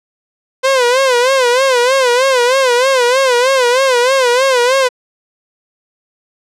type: tone with vibrato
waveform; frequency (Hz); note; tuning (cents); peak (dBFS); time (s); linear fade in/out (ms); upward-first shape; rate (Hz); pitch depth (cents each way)
sawtooth; 510; C5; -44; -5; 0.63-4.89; 20; sine; 3.2; 110
effects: low-pass 8000 Hz 12 dB/octave